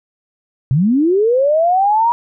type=linear sweep; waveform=sine; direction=up; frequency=120 to 961 Hz; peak=-10 dBFS; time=0.71-2.12 s; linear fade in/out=0 ms; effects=none